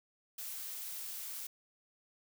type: noise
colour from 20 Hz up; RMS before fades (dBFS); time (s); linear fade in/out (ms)
blue; -43; 0.38-1.47; 5
effects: none